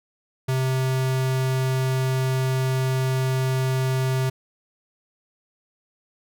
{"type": "tone", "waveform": "square", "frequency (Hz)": 130.8, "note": "C3", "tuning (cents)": 0, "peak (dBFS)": -21, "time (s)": [0.48, 4.3], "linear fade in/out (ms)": 10, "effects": []}